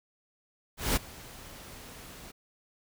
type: noise with ADSR envelope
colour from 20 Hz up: pink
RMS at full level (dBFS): -26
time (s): 0.77-2.32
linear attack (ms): 190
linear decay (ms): 19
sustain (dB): -21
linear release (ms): 16
effects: none